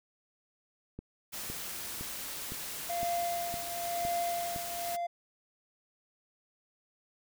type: click train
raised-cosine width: 3 ms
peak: -28 dBFS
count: 8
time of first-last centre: 0.99-4.561 s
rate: 1.96 Hz
type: noise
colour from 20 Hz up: white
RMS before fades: -40 dBFS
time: 1.32-4.97 s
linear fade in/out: 20 ms
type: tone with tremolo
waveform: triangle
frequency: 692 Hz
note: F5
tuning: 16 cents flat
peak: -27 dBFS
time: 2.89-5.07 s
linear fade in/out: 10 ms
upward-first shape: triangle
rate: 0.98 Hz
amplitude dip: 75%
effects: none